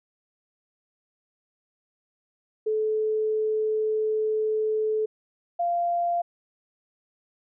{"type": "tone pair in turn", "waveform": "sine", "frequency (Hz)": [433.1, 692.9], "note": ["A4", "F5"], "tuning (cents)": [-27, -14], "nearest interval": "minor sixth", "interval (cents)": 813, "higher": "second", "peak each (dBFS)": [-22, -22], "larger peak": "neither", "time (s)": [[2.66, 5.06], [5.59, 6.22]], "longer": "first", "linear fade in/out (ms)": 10, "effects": []}